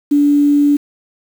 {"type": "tone with quantisation", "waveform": "sine", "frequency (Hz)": 289.1, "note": "D4", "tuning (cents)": -27, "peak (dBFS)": -8, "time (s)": [0.11, 0.77], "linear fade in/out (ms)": 10, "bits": 6, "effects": []}